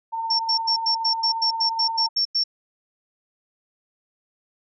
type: tone with tremolo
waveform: sine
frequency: 907 Hz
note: A#5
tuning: 48 cents flat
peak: -23 dBFS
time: 0.12-2.09 s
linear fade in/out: 20 ms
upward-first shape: sine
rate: 17 Hz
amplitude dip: 30%
type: tone bursts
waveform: sine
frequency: 5450 Hz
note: F8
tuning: 43 cents flat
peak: -18 dBFS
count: 12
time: 0.3-2.439 s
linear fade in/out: 10 ms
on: 93 ms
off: 93 ms
effects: none